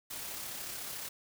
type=noise with amplitude modulation; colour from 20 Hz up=white; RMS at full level=-40 dBFS; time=0.1-1.09 s; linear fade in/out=10 ms; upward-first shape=sine; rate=33.8 Hz; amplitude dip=30%; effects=none